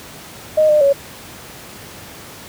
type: tone with pitch steps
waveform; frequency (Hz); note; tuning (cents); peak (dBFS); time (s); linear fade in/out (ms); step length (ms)
sine; 619 / 603 / 558; D#5 / D5 / C#5; -9 / +46 / +11; -9; 0.57-0.93; 10; 120
effects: pink hiss -36 dBFS RMS until 2.48 s + high-pass 80 Hz 12 dB/octave